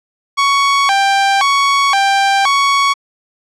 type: tone with vibrato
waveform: sawtooth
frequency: 938 Hz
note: A#5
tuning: 11 cents sharp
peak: -6 dBFS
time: 0.37-2.94 s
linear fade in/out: 20 ms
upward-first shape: square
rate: 0.96 Hz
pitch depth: 300 cents each way
effects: low-pass 6000 Hz 12 dB/octave